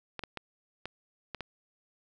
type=clicks; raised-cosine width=0.3 ms; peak=-21 dBFS; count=6; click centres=0.193 / 0.237 / 0.373 / 0.856 / 1.347 / 1.407 s; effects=none